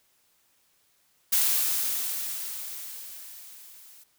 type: noise with level ramp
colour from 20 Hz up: blue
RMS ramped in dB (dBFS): -22 to -52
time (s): 1.32-4.04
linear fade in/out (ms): 10
effects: white hiss -67 dBFS RMS until 4.18 s